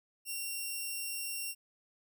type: tone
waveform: 5% pulse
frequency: 2747 Hz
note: F7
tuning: 29 cents flat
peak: -27 dBFS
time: 0.25-1.55 s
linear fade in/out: 50 ms
effects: none